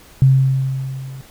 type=tone with level ramp; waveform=sine; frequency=133.2 Hz; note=C3; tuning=31 cents sharp; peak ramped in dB=-6 to -30 dBFS; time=0.22-1.21 s; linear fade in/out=0 ms; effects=pink hiss -45 dBFS RMS until 1.3 s